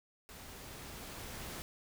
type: noise with level ramp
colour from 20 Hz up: pink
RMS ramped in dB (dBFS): -51 to -44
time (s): 0.29-1.62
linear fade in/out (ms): 0
effects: none